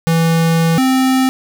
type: tone pair in turn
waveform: square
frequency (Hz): 164.81 / 261.1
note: E3 / C4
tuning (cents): 0 / -3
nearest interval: minor sixth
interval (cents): 797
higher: second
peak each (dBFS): -11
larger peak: neither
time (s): 0.07-0.78 / 0.78-1.29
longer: first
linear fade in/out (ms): 0
effects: 7-bit